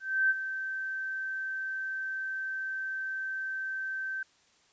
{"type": "tone with ADSR envelope", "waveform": "sine", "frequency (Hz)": 1551, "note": "G6", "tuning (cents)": -19, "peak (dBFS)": -21, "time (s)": [0, 4.23], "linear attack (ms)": 300, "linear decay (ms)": 32, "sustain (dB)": -11, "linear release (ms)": 4, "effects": ["white hiss -65 dBFS RMS until 4.72 s", "resampled to 16000 Hz"]}